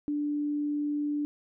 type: tone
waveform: sine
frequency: 293.7 Hz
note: D4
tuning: in tune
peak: -27 dBFS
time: 0.08-1.25 s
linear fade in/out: 0 ms
effects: none